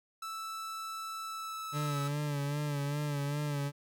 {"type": "tone with pitch glide", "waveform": "45% pulse", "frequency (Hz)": [1318.5, 1299.6], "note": ["E6", "E6"], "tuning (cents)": [0, -25], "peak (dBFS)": -38, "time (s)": [0.22, 2.08], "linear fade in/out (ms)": 5, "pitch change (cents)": -25, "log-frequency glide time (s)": [1.24, 1.93]}
{"type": "tone with vibrato", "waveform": "40% pulse", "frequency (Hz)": 145.1, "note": "D3", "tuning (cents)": -21, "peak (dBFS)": -31, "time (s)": [1.72, 3.72], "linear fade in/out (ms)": 50, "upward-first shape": "sine", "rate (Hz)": 2.5, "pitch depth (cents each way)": 45}
{"effects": []}